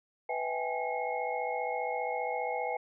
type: tone cluster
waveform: sine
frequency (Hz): 496.1 / 649 / 786 / 841 / 2164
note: B4 / E5 / G5 / G#5 / C#7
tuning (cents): +8 / -27 / +4 / +22 / -42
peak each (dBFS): -36 / -38 / -36 / -37 / -40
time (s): 0.29-2.77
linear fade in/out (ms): 5
effects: none